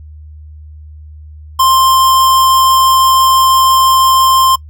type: tone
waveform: square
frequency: 1051 Hz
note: C6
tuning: 7 cents sharp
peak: -7 dBFS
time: 1.59-4.56 s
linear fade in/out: 10 ms
effects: noise-tail reverb RT60 0.1 s tail -23 dB re dry + added 76 Hz sine -30 dBFS peak until 4.69 s